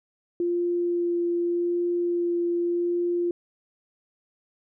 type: tone with vibrato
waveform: sine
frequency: 347.1 Hz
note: F4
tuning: 11 cents flat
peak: -22 dBFS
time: 0.4-3.31 s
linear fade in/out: 2 ms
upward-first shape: sine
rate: 0.85 Hz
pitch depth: 9 cents each way
effects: none